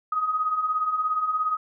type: beating tone pair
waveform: sine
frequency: 1241 / 1258 Hz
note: D#6 / D#6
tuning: -5 / +19 cents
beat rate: 17 Hz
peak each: -30 / -23 dBFS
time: 0.12-1.57 s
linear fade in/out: 5 ms
effects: none